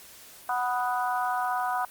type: harmonic tone with a mistuned harmonic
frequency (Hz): 246.9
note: B3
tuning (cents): 0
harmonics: 3 / 4 / 5 / 6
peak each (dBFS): -28 / -30 / -32 / -34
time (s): 0.49-1.85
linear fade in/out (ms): 2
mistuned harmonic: 5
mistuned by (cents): +15
effects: white hiss -49 dBFS RMS until 1.9 s + Opus 48 kbps